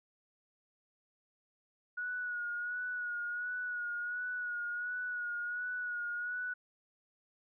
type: tone with vibrato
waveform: sine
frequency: 1456 Hz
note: F#6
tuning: 28 cents flat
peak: -35 dBFS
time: 1.97-6.54 s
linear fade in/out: 10 ms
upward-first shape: sine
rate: 1.4 Hz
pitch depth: 33 cents each way
effects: none